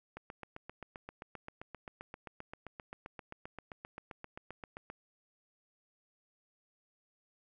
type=click train; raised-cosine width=0.5 ms; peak=-29 dBFS; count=37; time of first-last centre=0.17-4.901 s; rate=7.61 Hz; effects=none